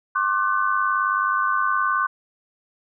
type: tone cluster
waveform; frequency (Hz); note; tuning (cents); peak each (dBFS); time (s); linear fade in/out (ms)
sine; 1072 / 1171 / 1508; C6 / D6 / F#6; +42 / -5 / +32; -23; 0.15-2.07; 10
effects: none